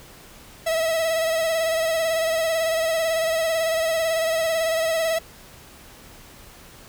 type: tone with vibrato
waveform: 45% pulse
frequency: 650 Hz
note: E5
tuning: 24 cents flat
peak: -20 dBFS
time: 0.66-5.19 s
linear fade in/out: 10 ms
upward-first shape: sine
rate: 18 Hz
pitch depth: 37 cents each way
effects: pink hiss -46 dBFS RMS until 6.88 s